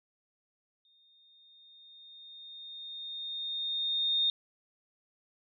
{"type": "tone with exponential growth", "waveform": "sine", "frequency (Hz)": 3670, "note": "A#7", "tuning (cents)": -28, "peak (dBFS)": -24, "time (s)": [0.85, 4.3], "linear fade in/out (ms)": 1, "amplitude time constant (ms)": 750, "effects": []}